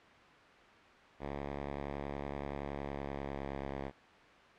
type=tone with pitch glide; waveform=5% pulse; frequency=70.7 to 68.77 Hz; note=C#2 to C#2; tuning=+35 to -13 cents; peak=-27 dBFS; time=1.19-3.92 s; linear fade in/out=50 ms; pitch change=-48 cents; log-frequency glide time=2.64-3.81 s; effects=white hiss -57 dBFS RMS until 4.58 s + low-pass 2000 Hz 12 dB/octave